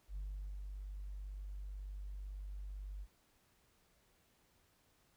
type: tone with ADSR envelope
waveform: sine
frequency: 49 Hz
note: G1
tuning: in tune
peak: -38 dBFS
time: 0.08-3.07 s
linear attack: 81 ms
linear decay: 410 ms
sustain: -4 dB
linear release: 52 ms
effects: tanh soft clip ceiling -38 dBFS + pink hiss -73 dBFS RMS until 5.16 s